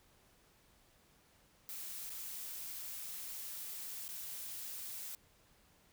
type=noise with dropouts; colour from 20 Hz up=blue; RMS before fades=-45 dBFS; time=1.69-5.15 s; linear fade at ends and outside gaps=0 ms; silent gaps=2.096-2.102 / 4.08-4.089 s; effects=pink hiss -68 dBFS RMS until 5.92 s